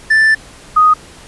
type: tone pair in turn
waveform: triangle / sine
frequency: 1765 / 1245.8 Hz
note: A6 / D#6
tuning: +5 / +2 cents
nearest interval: tritone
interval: 603 cents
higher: first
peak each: -5 / -5 dBFS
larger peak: neither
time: 0.1-0.35 / 0.76-0.94 s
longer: first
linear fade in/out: 10 ms
effects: pink hiss -38 dBFS RMS until 1.27 s + resampled to 24000 Hz